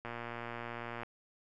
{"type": "click train", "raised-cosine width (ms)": 0.5, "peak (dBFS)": -26, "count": 117, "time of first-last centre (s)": [0.05, 1.033], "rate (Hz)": 118, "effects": []}